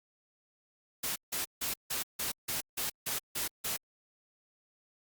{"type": "noise bursts", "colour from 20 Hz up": "white", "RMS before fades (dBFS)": -34, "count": 10, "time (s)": [1.03, 3.77], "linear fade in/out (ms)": 10, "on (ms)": 130, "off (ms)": 160, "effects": ["Opus 48 kbps"]}